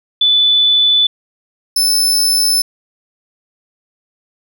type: tone pair in turn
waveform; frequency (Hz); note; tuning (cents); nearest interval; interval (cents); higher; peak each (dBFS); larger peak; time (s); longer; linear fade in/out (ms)
sine / sawtooth; 3486 / 5266; A7 / E8; -17 / -3; perfect fifth; 714; second; -8; neither; 0.21-1.07 / 1.76-2.62; neither; 5
effects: none